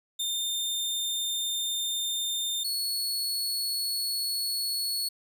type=tone pair in turn; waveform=sawtooth; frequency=3616 / 4382 Hz; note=A7 / C#8; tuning=+47 / -21 cents; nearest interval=minor third; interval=332 cents; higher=second; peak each=-25 dBFS; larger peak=neither; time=0.19-2.64 / 2.64-5.09 s; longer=neither; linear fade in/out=10 ms; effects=none